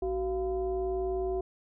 sine tone with frequency modulation, 375.1 Hz, F#4, 24 cents sharp, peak -28 dBFS, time 0.02-1.41 s, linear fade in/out 5 ms, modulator 318 Hz, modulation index 0.74, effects none

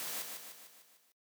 white noise with echo, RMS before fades -40 dBFS, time 0-0.22 s, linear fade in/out 0 ms, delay 150 ms, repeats 6, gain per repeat -5 dB, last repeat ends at 1.12 s, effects noise-tail reverb RT60 0.1 s tail -21 dB re dry + high-pass 150 Hz 12 dB/octave

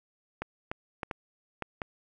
clicks, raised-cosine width 0.5 ms, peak -18 dBFS, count 6, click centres 0.42 / 0.715 / 1.032 / 1.112 / 1.623 / 1.818 s, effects none

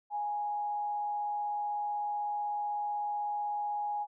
sine tone with frequency modulation, 829 Hz, G#5, 3 cents flat, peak -31 dBFS, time 0.1-4.07 s, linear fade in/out 50 ms, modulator 126 Hz, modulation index 0.2, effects none

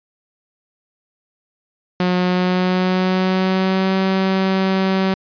sawtooth tone with pitch glide, 180.8 to 190.56 Hz, F#3 to G3, -40 to -49 cents, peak -11 dBFS, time 2-5.14 s, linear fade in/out 2 ms, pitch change +91 cents, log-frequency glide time 2.23-3.95 s, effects resampled to 11025 Hz

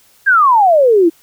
sine exponential sweep, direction down, 1652 to 316.9 Hz, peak -6 dBFS, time 0.26-1.1 s, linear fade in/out 20 ms, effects white hiss -50 dBFS RMS until 1.22 s

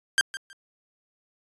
sawtooth tone with echo, 1584 Hz, G6, 18 cents sharp, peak -14 dBFS, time 0.18-0.21 s, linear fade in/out 0 ms, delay 160 ms, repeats 2, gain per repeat -14 dB, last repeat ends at 0.53 s, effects resampled to 24000 Hz

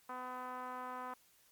5% pulse tone with low-pass filter, 252.3 Hz, B3, 37 cents sharp, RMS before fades -44 dBFS, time 0.09-1.14 s, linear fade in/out 5 ms, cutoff 1100 Hz, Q 2.9, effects white hiss -68 dBFS RMS until 1.51 s + MP3 96 kbps

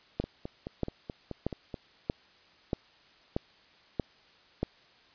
two click trains, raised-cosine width 2 ms, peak -23 / -15 dBFS, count 8 / 8, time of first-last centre 0.24-1.742 / 0.2-4.63 s, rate 4.66 / 1.58 Hz, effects white hiss -60 dBFS RMS until 5.14 s + resampled to 11025 Hz

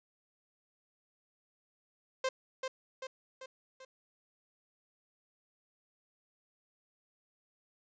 sawtooth tone with echo, 523.3 Hz, C5, in tune, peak -26 dBFS, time 2.24-2.29 s, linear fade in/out 5 ms, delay 390 ms, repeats 4, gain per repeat -5 dB, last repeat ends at 3.85 s, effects resampled to 16000 Hz + 11-bit

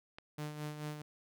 click, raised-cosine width 0.3 ms, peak -31 dBFS, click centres 0.185 s
sawtooth tone with tremolo, 150.3 Hz, D3, 40 cents sharp, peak -34 dBFS, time 0.38-1.02 s, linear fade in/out 5 ms, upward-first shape sine, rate 4.6 Hz, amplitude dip 55%
effects none

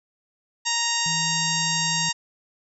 harmonic tone, 932.3 Hz, A#5, in tune, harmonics 1 / 2 / 3 / 4 / 5 / 6 / 7 / 8, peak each -30 / -30 / -30 / -30 / -30 / -30 / -30 / -30 dBFS, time 0.65-2.13 s, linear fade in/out 20 ms
sine tone, 163.1 Hz, E3, 18 cents flat, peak -31 dBFS, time 1.06-2.09 s, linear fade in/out 0 ms
effects none

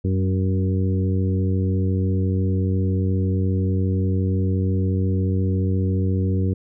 harmonic tone with a mistuned harmonic, 94.3 Hz, F#2, 33 cents sharp, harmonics 1 / 2 / 3 / 4 / 5, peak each -19 / -25 / -29 / -31 / -33 dBFS, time 0.04-6.54 s, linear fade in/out 10 ms, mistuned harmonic 2, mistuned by +24 cents, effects none

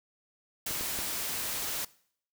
white noise, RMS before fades -34 dBFS, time 0.66-1.85 s, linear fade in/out 5 ms
clicks, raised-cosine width 2 ms, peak -27 dBFS, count 3, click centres 0.71 / 0.81 / 0.989 s
effects noise-tail reverb RT60 0.6 s tail -21 dB re dry

